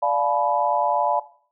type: chord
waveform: sine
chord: B half-diminished seventh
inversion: first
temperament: equal with one note detuned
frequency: 587.3 / 698.5 / 859.4 / 987.8 Hz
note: D5 / F5 / A5 / B5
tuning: 0 / 0 / -41 / 0 cents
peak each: -24 dBFS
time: 0.02-1.2 s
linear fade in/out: 10 ms
effects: noise-tail reverb RT60 0.5 s tail -17 dB re dry